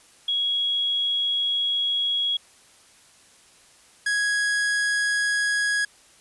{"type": "tone pair in turn", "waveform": ["sine", "45% pulse"], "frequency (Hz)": [3322, 1661], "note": ["G#7", "G#6"], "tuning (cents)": [0, 0], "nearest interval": "octave", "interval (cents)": 1200, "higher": "first", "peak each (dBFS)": -21, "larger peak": "neither", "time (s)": [[0.28, 2.37], [4.06, 5.85]], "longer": "first", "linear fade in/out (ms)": 5, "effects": ["white hiss -54 dBFS RMS until 6.2 s", "resampled to 24000 Hz"]}